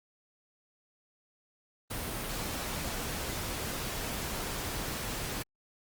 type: noise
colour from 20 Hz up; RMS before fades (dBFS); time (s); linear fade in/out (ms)
pink; -36; 1.9-5.43; 10
effects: Opus 32 kbps